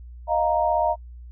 sine chord, Eb suspended second, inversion none, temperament equal, 622.3 / 698.5 / 932.3 Hz, Eb5 / F5 / Bb5, 0 / 0 / 0 cents, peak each -23 dBFS, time 0.27-0.96 s, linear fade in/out 50 ms, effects noise-tail reverb RT60 0.1 s tail -26 dB re dry + added 60 Hz sine -38 dBFS peak until 1.31 s

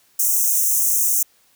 white high-pass noise, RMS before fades -18 dBFS, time 0.19-1.23 s, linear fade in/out 5 ms, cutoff 5800 Hz, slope 96 dB/octave, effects white hiss -58 dBFS RMS until 1.55 s

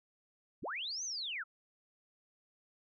sine linear two-way sweep, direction up then down, 37.71 to 6400 to 1231 Hz, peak -37 dBFS, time 0.62-1.44 s, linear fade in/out 20 ms, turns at 1.04 s, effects none

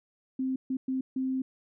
sine tone bursts at uneven times, 261.6 Hz, C4, in tune, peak -27 dBFS, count 4, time 0.39-0.56 / 0.7-0.77 / 0.88-1.01 / 1.16-1.42 s, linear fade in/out 5 ms, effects none

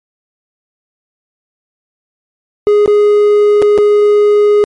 triangle tone with dropouts, 415.3 Hz, G#4, in tune, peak -3 dBFS, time 2.67-4.64 s, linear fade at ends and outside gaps 0 ms, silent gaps 2.86-2.877 / 3.619-3.624 / 3.778-3.785 s, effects MP3 48 kbps

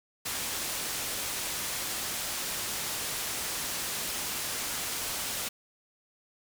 white low-pass noise, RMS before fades -34 dBFS, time 0.25-5.49 s, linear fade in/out 10 ms, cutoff 12000 Hz, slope 12 dB/octave, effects none

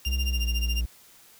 30% pulse tone with tremolo, 2794 Hz, F7, in tune, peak -25 dBFS, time 0.05-0.81 s, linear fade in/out 0 ms, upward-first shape sine, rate 14 Hz, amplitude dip 90%
triangle tone with pitch glide, 64.7 to 58.99 Hz, C2 to A#1, -19 to +21 cents, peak -22 dBFS, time 0.06-0.86 s, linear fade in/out 10 ms, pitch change -160 cents, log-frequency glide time 0.26-0.43 s
effects white hiss -54 dBFS RMS until 1.39 s

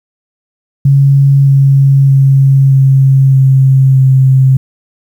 sine tone with pitch steps, 138.59 / 137.32 / 136.05 / 134.8 / 133.56 / 132.33 Hz, C#3 / C#3 / C#3 / C#3 / C3 / C3, 0 / -16 / -32 / -48 / +36 / +20 cents, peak -3 dBFS, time 0.85-4.57 s, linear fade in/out 5 ms, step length 620 ms, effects 7-bit

